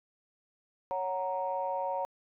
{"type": "chord", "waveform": "sine", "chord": "F# major", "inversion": "second", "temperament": "equal", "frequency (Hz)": [554.4, 740, 932.3], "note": ["C#5", "F#5", "A#5"], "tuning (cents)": [0, 0, 0], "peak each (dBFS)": [-34, -36, -33], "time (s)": [0.91, 2.05], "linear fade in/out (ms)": 0, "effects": ["tanh soft clip ceiling -21 dBFS"]}